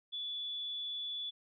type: tone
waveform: sine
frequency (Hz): 3444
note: A7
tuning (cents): -38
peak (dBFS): -37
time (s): 0.12-1.31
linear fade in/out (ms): 20
effects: none